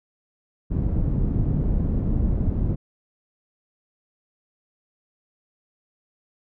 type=low-pass noise; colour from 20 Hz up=pink; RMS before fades=-22 dBFS; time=0.7-2.76 s; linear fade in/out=20 ms; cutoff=210 Hz; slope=12 dB/octave; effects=none